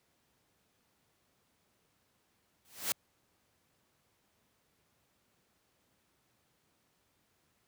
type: noise with exponential growth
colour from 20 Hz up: white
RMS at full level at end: -29 dBFS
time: 2.65-2.92 s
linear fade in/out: 0 ms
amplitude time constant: 58 ms
effects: pink hiss -74 dBFS RMS until 7.67 s + high-pass 80 Hz 12 dB/octave